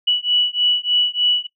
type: beating tone pair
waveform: sine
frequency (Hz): 2946 / 2949.3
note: F#7 / F#7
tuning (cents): -8 / -6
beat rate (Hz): 3.3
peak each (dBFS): -18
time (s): 0.07-1.47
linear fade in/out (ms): 10
effects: noise-tail reverb RT60 0.1 s tail -20 dB re dry